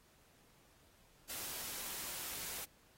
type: noise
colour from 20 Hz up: white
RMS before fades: -44 dBFS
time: 1.29-2.65 s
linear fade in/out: 10 ms
effects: pink hiss -68 dBFS RMS until 2.97 s + AAC 48 kbps